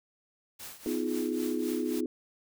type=noise with tremolo; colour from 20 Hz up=white; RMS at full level=-42 dBFS; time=0.59-2.01 s; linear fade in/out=10 ms; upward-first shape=triangle; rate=3.8 Hz; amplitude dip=80%
type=chord; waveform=sine; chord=F half-diminished seventh; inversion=second; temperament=just; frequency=251.4 / 314.3 / 349.2 / 419.1 Hz; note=Cb4 / Eb4 / F4 / Ab4; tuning=+31 / +18 / 0 / +16 cents; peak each=-33 / -33 / -34 / -36 dBFS; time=0.86-2.06 s; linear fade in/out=2 ms
type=clicks; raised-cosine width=2 ms; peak=-33 dBFS; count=2; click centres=0.863 / 0.867 s
effects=none